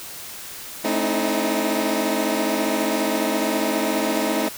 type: tone cluster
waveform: 20% pulse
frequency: 217.8 / 266.1 / 307.2 / 321.9 Hz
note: A3 / C4 / D#4 / E4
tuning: -17 / +29 / -22 / -41 cents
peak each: -21 dBFS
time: 0.84-4.49 s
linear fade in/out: 10 ms
effects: white hiss -36 dBFS RMS until 4.57 s